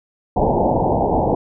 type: low-pass noise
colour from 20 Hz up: white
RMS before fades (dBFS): -17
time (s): 0.36-1.35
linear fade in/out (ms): 5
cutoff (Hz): 910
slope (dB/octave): 96
effects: none